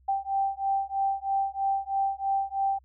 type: beating tone pair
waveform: sine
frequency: 782 / 785.1 Hz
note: G5 / G5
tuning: -4 / +2 cents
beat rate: 3.1 Hz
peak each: -28 dBFS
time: 0.08-2.79 s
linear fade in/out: 10 ms
effects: added 64 Hz sine -57 dBFS peak until 2.84 s